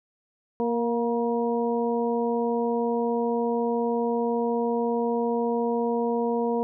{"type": "harmonic tone with a mistuned harmonic", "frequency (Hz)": 234.5, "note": "A#3", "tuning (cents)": 11, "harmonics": [1, 2, 3, 4], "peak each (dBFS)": [-27, -25, -33, -32], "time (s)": [0.6, 6.63], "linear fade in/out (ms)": 0, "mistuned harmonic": 4, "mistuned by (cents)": 25, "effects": []}